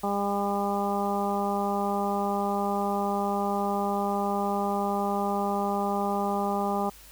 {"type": "harmonic tone", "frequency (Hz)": 201.2, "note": "G3", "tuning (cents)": 45, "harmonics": [1, 2, 3, 4, 5, 6], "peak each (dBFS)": [-30, -32, -34, -29, -36, -35], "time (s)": [0.03, 6.9], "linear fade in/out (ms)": 10, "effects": ["added 50 Hz sine -53 dBFS peak until 7.11 s", "white hiss -51 dBFS RMS until 7.11 s"]}